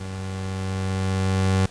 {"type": "tone with level ramp", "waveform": "30% pulse", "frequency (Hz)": 95, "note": "F#2", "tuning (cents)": 46, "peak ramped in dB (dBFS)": [-28, -14], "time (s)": [0, 1.66], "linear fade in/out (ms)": 5, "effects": ["pink hiss -45 dBFS RMS until 1.7 s", "resampled to 22050 Hz"]}